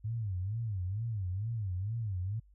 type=tone with vibrato; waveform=sine; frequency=102.4 Hz; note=G#2; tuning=24 cents flat; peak=-32 dBFS; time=0.04-2.4 s; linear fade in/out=10 ms; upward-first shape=sine; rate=2.2 Hz; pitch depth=230 cents each way; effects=added 50 Hz sine -58 dBFS peak until 2.54 s